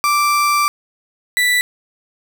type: tone pair in turn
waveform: 35% pulse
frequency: 1173 / 1972.7 Hz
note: D6 / B6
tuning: -2 / -2 cents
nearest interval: major sixth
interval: 900 cents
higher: second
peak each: -11 dBFS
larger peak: neither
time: 0.04-0.68 / 1.37-1.61 s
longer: first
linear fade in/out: 0 ms
effects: none